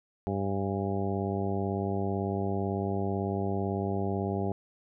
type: harmonic tone with a mistuned harmonic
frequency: 98 Hz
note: G2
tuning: in tune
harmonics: 1 / 2 / 3 / 4 / 5 / 6 / 7 / 8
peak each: -33 / -33 / -38 / -34 / -41 / -42 / -38 / -40 dBFS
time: 0.27-4.52 s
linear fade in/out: 0 ms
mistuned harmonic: 8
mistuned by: +76 cents
effects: none